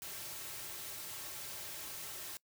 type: noise with comb filter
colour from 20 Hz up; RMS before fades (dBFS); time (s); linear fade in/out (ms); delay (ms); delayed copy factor
white; -45; 0.02-2.37; 0; 4.1; -0.6
effects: noise-tail reverb RT60 0.1 s tail -24 dB re dry